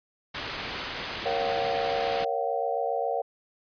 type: low-pass noise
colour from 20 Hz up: white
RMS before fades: -35 dBFS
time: 0.34-2.25 s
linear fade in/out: 10 ms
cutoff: 3600 Hz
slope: 12 dB/octave
type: chord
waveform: sine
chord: G half-diminished seventh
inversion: first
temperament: equal with one note detuned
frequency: 466.2 / 554.4 / 698.5 / 765.6 Hz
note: Bb4 / Db5 / F5 / G5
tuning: 0 / 0 / 0 / -41 cents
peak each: -31 dBFS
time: 1.25-3.22 s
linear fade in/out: 10 ms
effects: resampled to 11025 Hz